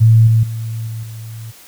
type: tone with level steps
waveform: sine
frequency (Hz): 112.4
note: A2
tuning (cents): +37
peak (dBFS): -5 / -8 / -20 / -22 / -27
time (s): 0-1.52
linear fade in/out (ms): 20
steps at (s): 0.27 / 0.43 / 0.87 / 1.03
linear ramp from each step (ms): 5
effects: white hiss -42 dBFS RMS until 1.67 s